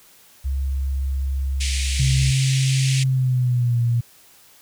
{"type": "tone", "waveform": "sine", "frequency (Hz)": 67.6, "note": "C#2", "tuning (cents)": -43, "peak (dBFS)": -20, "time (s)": [0.44, 2.32], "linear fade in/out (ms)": 20}
{"type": "band-pass noise", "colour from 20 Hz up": "pink", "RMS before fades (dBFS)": -28, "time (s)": [1.6, 3.04], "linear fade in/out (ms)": 10, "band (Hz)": [2100, 9600], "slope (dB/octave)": 48}
{"type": "tone with pitch glide", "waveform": "sine", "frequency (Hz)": [132.9, 118.4], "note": ["C3", "A#2"], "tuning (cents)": [27, 27], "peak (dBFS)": -16, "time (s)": [1.99, 4.01], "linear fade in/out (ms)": 10, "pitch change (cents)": -200, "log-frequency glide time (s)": [3.02, 3.8]}
{"effects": ["white hiss -51 dBFS RMS until 4.61 s"]}